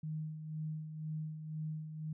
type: tone with tremolo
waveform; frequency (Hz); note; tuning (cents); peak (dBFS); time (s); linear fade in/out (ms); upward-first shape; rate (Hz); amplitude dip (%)
sine; 155.56; D#3; 0; -36; 0.03-2.13; 5; sine; 2; 55
effects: none